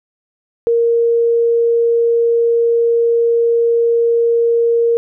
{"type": "tone", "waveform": "sine", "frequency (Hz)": 466.2, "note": "A#4", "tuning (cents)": 0, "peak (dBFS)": -10, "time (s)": [0.67, 4.97], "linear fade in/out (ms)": 0, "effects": []}